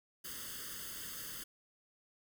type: noise with comb filter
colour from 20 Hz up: white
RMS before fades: -45 dBFS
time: 0.24-1.44 s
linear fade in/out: 10 ms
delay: 0.62 ms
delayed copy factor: +0.95
effects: none